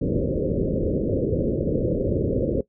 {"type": "low-pass noise", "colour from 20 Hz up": "white", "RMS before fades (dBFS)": -23, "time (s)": [0.01, 2.61], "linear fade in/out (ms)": 5, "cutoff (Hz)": 560, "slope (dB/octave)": 96, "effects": ["noise-tail reverb RT60 0.1 s tail -19 dB re dry"]}